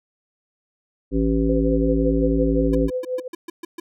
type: harmonic tone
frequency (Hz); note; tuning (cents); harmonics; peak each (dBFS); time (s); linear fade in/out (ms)
55; A1; 0; 1 / 3 / 5 / 7 / 9; -22 / -26 / -20 / -25 / -29; 1.11-2.91; 50
type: tone with tremolo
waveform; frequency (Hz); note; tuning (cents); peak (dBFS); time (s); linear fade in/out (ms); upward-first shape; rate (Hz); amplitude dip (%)
sine; 507; B4; +45; -20; 1.49-3.28; 5; triangle; 5.6; 90
type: tone bursts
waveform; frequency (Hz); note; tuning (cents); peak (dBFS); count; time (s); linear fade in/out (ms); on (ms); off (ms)
square; 336.3; E4; +35; -30; 8; 2.73-3.8; 5; 20; 130
effects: none